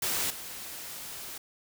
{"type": "noise with level steps", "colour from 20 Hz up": "white", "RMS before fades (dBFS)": [-30, -41], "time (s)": [0.02, 1.38], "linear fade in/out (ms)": 5, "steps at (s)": 0.3, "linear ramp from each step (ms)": 5, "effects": []}